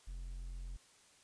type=tone; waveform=triangle; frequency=43.83 Hz; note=F1; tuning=7 cents sharp; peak=-40 dBFS; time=0.07-0.77 s; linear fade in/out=10 ms; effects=white hiss -65 dBFS RMS until 1.23 s + resampled to 22050 Hz